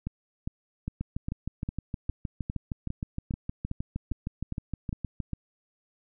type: two click trains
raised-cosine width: 5 ms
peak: -19 / -19 dBFS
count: 14 / 28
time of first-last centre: 0.07-5.333 / 1.01-5.203 s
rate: 2.47 / 6.44 Hz
effects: none